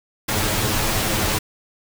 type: noise with comb filter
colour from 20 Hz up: pink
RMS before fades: -21 dBFS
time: 0.28-1.39 s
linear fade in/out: 10 ms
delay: 9.3 ms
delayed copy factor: +0.65
effects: none